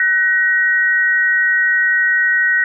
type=tone pair together; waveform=sine; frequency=1502 / 1892.4 Hz; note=F#6 / A#6; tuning=+26 / +26 cents; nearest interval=major third; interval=400 cents; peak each=-16 / -13 dBFS; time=0-2.64 s; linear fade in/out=2 ms; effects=none